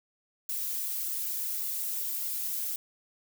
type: noise with flanger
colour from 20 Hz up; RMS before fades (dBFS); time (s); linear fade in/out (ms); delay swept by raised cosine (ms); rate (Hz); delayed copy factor
violet; -33; 0.49-2.76; 2; 1.4 to 5; 1.7; +0.8
effects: none